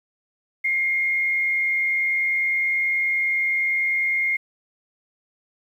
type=tone with frequency modulation; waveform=sine; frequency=2130 Hz; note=C7; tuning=30 cents sharp; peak=-19 dBFS; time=0.64-4.37 s; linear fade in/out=10 ms; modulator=89.4 Hz; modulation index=0.4; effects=9-bit